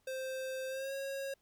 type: tone with pitch glide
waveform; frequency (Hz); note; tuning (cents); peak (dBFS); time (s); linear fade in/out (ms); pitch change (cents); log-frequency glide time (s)
square; 523.3 to 546.5; C5 to C#5; 0 to -25; -38; 0.07-1.34; 5; +75; 0.68-0.93
effects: pink hiss -75 dBFS RMS until 1.41 s